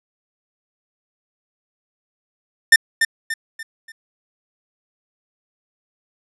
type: tone with echo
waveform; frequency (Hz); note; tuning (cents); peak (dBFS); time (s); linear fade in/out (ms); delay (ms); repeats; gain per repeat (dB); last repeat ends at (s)
45% pulse; 1800; A6; +39; -5; 2.72-2.76; 5; 290; 4; -8; 3.92
effects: low-pass 11000 Hz 12 dB/octave